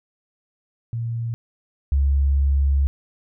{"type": "tone pair in turn", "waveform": "sine", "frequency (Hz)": [116.2, 69.39], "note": ["A#2", "C#2"], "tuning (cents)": [-5, 2], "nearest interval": "major sixth", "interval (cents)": 893, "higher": "first", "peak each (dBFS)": [-23, -15], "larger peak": "second", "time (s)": [[0.93, 1.34], [1.92, 2.87]], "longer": "second", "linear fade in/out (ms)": 0, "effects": []}